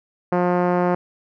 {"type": "tone with low-pass filter", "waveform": "5% pulse", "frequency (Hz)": 177.9, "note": "F3", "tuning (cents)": 32, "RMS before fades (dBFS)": -19, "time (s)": [0.32, 0.95], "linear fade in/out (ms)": 5, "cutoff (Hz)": 730, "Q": 0.69, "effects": []}